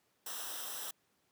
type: noise with comb filter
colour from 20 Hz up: white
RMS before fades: -42 dBFS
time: 0.26-0.91 s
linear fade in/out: 5 ms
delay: 0.44 ms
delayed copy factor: -0.75
effects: pink hiss -75 dBFS RMS until 1.31 s + high-pass 150 Hz 12 dB/octave